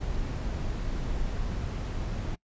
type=noise; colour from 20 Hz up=brown; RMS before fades=-31 dBFS; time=0-2.36 s; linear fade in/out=20 ms; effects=noise-tail reverb RT60 0.1 s tail -23 dB re dry + resampled to 16000 Hz